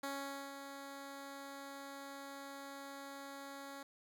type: tone with ADSR envelope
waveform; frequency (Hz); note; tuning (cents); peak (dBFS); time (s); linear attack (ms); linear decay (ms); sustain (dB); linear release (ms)
10% pulse; 277.2; C#4; 0; -31; 0.03-3.83; 7; 480; -8; 4
effects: none